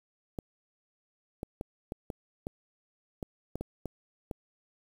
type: clicks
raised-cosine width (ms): 2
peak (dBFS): -22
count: 11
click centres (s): 0.388 / 1.431 / 1.611 / 1.921 / 2.102 / 2.469 / 3.228 / 3.556 / 3.61 / 3.857 / 4.312
effects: 8-bit